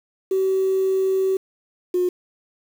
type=tone pair in turn; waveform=sine; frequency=381.4 / 360 Hz; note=G4 / F#4; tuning=-47 / -47 cents; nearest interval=minor second; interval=100 cents; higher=first; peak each=-16 dBFS; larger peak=neither; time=0.31-1.37 / 1.94-2.09 s; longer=first; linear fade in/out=5 ms; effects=tanh soft clip ceiling -13 dBFS + 7-bit